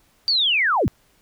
sine linear sweep, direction down, 4690 to 42.44 Hz, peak -16 dBFS, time 0.28-0.88 s, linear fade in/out 0 ms, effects pink hiss -60 dBFS RMS until 1.21 s

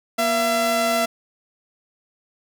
sawtooth tone pair together, 238.3 / 674 Hz, A#3 / E5, +38 / +38 cents, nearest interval octave + tritone, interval 1800 cents, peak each -22 / -15 dBFS, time 0.18-1.06 s, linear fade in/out 10 ms, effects none

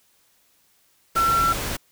sine tone in noise, 1351 Hz, E6, 42 cents sharp, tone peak -17 dBFS, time 1.16-1.53 s, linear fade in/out 10 ms, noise pink, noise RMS -28 dBFS, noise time 1.15-1.77 s, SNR +8 dB, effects white hiss -62 dBFS RMS until 1.91 s

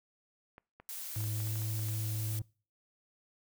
clicks, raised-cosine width 0.5 ms, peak -36 dBFS, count 11, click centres 0.581 / 0.8 / 1.159 / 1.206 / 1.24 / 1.403 / 1.472 / 1.557 / 1.62 / 1.793 / 1.886 s
blue noise, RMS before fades -42 dBFS, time 0.89-2.39 s, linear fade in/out 0 ms
triangle tone with pitch glide, 107.2 to 108.32 Hz, A2 to A2, -45 to -27 cents, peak -31 dBFS, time 1.16-2.42 s, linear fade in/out 5 ms, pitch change +18 cents, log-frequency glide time 1.28-1.59 s
effects noise-tail reverb RT60 0.4 s tail -25 dB re dry

